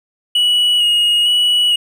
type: tone with vibrato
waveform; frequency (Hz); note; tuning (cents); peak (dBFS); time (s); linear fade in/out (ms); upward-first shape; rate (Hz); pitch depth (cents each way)
triangle; 2906; F#7; -32; -9; 0.35-1.76; 5; square; 1.1; 18
effects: none